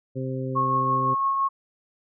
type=harmonic tone; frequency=130.81 Hz; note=C3; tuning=in tune; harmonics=1 / 2 / 3 / 4; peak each=-29 / -32 / -34 / -35 dBFS; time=0.15-1.15 s; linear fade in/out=20 ms
type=tone with tremolo; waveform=sine; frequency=1092 Hz; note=C#6; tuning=26 cents flat; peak=-19 dBFS; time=0.55-1.49 s; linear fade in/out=20 ms; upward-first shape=triangle; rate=5.9 Hz; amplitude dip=35%
effects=none